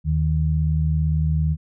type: tone pair together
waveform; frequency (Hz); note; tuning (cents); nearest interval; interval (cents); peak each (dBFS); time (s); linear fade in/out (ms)
sine; 77.78 / 155.56; D#2 / D#3; 0 / 0; octave; 1200; -20; 0.04-1.57; 50
effects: none